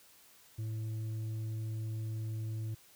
sine tone with tanh clipping, 110 Hz, A2, in tune, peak -36 dBFS, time 0.58-2.75 s, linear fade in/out 10 ms, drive 5 dB, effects white hiss -61 dBFS RMS until 2.95 s

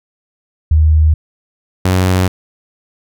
sine / sawtooth tone pair in turn, 77.78 / 92.5 Hz, D#2 / F#2, 0 / 0 cents, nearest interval minor third, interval 300 cents, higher second, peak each -6 dBFS, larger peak neither, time 0.71-1.14 / 1.85-2.28 s, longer neither, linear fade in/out 5 ms, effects none

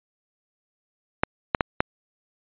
clicks, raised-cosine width 0.5 ms, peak -3 dBFS, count 4, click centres 1.235 / 1.548 / 1.608 / 1.805 s, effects resampled to 8000 Hz

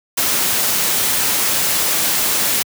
white noise, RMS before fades -17 dBFS, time 0.17-2.63 s, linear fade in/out 10 ms, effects high-pass 100 Hz 12 dB/octave

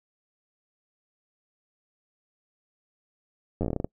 slowing click train, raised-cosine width 2 ms, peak -15 dBFS, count 11, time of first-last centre 3.61-3.845 s, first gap 10 ms, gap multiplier 1.18, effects noise-tail reverb RT60 0.1 s tail -26 dB re dry

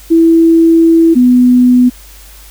sine tone pair in turn, 329.6 / 248.6 Hz, E4 / B3, 0 / +12 cents, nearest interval perfect fourth, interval 488 cents, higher first, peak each -3 dBFS, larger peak neither, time 0.1-1.15 / 1.15-1.9 s, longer first, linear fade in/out 20 ms, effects added 50 Hz sine -35 dBFS peak until 2.5 s + white hiss -38 dBFS RMS until 2.5 s

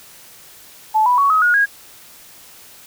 sine tone with pitch steps, 868 / 985.6 / 1119.2 / 1270.8 / 1443 / 1638.6 Hz, A5 / B5 / C#6 / D#6 / F#6 / G#6, -24 / -4 / +16 / +36 / -44 / -24 cents, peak -11 dBFS, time 0.94-1.66 s, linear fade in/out 20 ms, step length 120 ms, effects white hiss -43 dBFS RMS until 2.86 s

